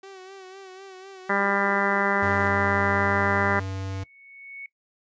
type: tone with vibrato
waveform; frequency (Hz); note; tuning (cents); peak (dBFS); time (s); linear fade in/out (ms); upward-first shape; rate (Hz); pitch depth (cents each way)
sawtooth; 381.1; G4; -49; -37; 0.03-2.48; 5; sine; 4; 50
type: harmonic tone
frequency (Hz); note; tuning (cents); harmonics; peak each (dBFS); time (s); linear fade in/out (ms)
199.2; G3; +28; 1 / 2 / 3 / 4 / 5 / 6 / 7 / 8 / 9 / 10; -30 / -30 / -30 / -30 / -30 / -30 / -30 / -30 / -30 / -30; 1.29-3.6; 10
type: tone with pitch glide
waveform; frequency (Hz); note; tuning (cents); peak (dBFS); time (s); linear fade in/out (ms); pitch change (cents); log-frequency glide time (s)
square; 94 to 96.2; F#2 to G2; +28 to -32; -30; 2.22-4.04; 10; +40; 2.79-3.88
type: tone with exponential growth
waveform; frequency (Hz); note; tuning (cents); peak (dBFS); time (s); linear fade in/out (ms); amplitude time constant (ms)
sine; 2217; C#7; 0; -34; 3.41-4.66; 2; 270
effects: noise-tail reverb RT60 0.1 s tail -21 dB re dry + resampled to 16000 Hz